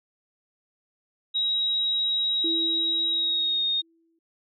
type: tone with pitch glide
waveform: sine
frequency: 3827 to 3703 Hz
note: A#7 to A#7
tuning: +45 to -12 cents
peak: -22 dBFS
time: 1.34-3.82 s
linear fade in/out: 20 ms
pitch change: -57 cents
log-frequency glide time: 3.09-3.63 s
type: tone with exponential decay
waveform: sine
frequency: 330 Hz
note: E4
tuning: 2 cents sharp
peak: -27 dBFS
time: 2.44-4.19 s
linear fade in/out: 5 ms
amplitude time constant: 380 ms
effects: none